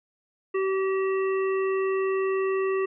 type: harmonic tone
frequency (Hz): 383.8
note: G4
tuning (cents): -37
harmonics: 1 / 3 / 5 / 7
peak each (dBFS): -23 / -33 / -37 / -40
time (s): 0.54-2.86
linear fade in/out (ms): 10
effects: none